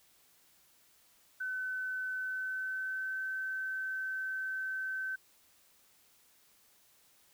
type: tone with pitch glide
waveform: sine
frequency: 1516 to 1536.3 Hz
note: F#6 to G6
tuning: +42 to -35 cents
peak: -34 dBFS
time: 1.4-5.16 s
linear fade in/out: 10 ms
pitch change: +23 cents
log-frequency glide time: 2.16-3.2 s
effects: white hiss -66 dBFS RMS until 7.33 s

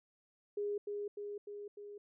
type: tone with echo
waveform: sine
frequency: 410.7 Hz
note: G#4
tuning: 19 cents flat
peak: -34 dBFS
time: 0.57-0.78 s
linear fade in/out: 5 ms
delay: 300 ms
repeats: 4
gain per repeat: -3 dB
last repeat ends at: 1.98 s
effects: none

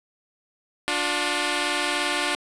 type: tone pair together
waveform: 5% pulse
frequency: 293.7 / 357 Hz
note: D4 / F4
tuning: 0 / +38 cents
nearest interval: minor third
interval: 338 cents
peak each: -14 dBFS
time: 0.88-2.35 s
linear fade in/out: 0 ms
effects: resampled to 22050 Hz + 7-bit

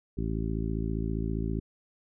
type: harmonic tone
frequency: 55 Hz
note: A1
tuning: in tune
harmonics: 1 / 2 / 3 / 4 / 5 / 6 / 7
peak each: -32 / -35 / -35 / -37 / -38 / -40 / -40 dBFS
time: 0.17-1.6 s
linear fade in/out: 10 ms
effects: none

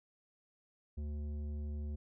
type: tone with tanh clipping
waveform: sine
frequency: 74 Hz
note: D2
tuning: 14 cents sharp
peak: -39 dBFS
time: 0.97-1.96 s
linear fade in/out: 10 ms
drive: 11 dB
effects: none

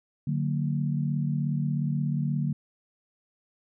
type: chord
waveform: sine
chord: D augmented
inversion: none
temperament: just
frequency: 146.83 / 183.54 / 229.4 Hz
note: D3 / F#3 / A#3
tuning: 0 / -14 / -28 cents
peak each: -26 / -32 / -32 dBFS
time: 0.27-2.53 s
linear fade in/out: 5 ms
effects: none

